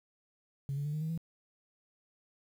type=tone with pitch steps; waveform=sine; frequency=138.59 / 143.39 / 148.37 / 153.51 / 158.83 / 164.34 Hz; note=C#3 / D3 / D3 / D#3 / D#3 / E3; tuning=0 / -41 / +18 / -23 / +36 / -5 cents; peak=-31 dBFS; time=0.69-1.176 s; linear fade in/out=0 ms; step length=81 ms; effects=tanh soft clip ceiling -29 dBFS + 10-bit